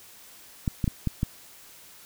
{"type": "clicks", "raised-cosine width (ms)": 5, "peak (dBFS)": -12, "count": 5, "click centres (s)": [0.678, 0.842, 0.878, 1.073, 1.231], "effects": ["white hiss -50 dBFS RMS until 2.05 s"]}